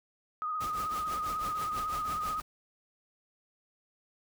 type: tone with vibrato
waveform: sine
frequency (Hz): 1244.5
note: D#6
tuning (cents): 0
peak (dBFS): -31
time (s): 0.42-2.4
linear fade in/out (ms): 0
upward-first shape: sine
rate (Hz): 16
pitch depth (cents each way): 40
type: noise with tremolo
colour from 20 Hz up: pink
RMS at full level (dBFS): -40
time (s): 0.6-2.42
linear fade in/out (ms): 10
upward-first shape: triangle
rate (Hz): 6.1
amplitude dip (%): 85
effects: none